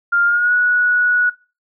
sine tone with pitch glide, 1400 to 1465.4 Hz, F6 to F#6, +4 to -17 cents, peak -12 dBFS, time 0.12-1.3 s, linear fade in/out 10 ms, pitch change +79 cents, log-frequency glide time 0.25-0.53 s, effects noise-tail reverb RT60 0.3 s tail -19 dB re dry

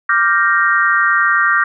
sine chord, G minor seventh, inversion second, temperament equal, 1174.7 / 1396.9 / 1568 / 1864.7 Hz, D6 / F6 / G6 / Bb6, 0 / 0 / 0 / 0 cents, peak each -16 dBFS, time 0.09-1.64 s, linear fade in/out 5 ms, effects none

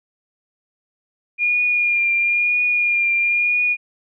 sine tone with vibrato, 2419 Hz, D#7, 49 cents flat, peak -15 dBFS, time 1.38-3.77 s, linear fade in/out 50 ms, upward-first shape triangle, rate 1 Hz, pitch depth 28 cents each way, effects none

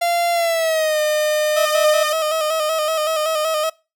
45% pulse tone with pitch glide, 690 to 607.7 Hz, F5 to D#5, -21 to -41 cents, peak -16 dBFS, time 0.01-2.13 s, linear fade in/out 10 ms, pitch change -220 cents, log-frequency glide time 0.32-1 s
30% pulse tone with vibrato, 626 Hz, D#5, 10 cents sharp, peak -15 dBFS, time 1.56-3.7 s, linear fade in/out 10 ms, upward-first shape square, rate 5.3 Hz, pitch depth 42 cents each way
effects noise-tail reverb RT60 0.3 s tail -24 dB re dry

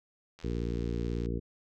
click train, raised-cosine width 0.2 ms, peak -34 dBFS, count 74, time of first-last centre 0.39-1.259 s, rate 84 Hz
harmonic tone, 58.27 Hz, A#1, in tune, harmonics 1 / 2 / 3 / 4 / 5 / 6 / 7 / 8, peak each -34 / -37 / -39 / -40 / -41 / -42 / -42 / -43 dBFS, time 0.43-1.4 s, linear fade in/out 20 ms
effects none

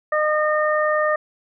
harmonic tone, 610 Hz, D#5, 34 cents flat, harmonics 1 / 2 / 3, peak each -19 / -22 / -24 dBFS, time 0.12-1.16 s, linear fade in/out 5 ms, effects none

